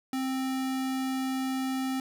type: tone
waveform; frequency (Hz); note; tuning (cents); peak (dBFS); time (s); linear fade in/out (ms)
square; 262.8; C4; +8; -29; 0.13-2; 2
effects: none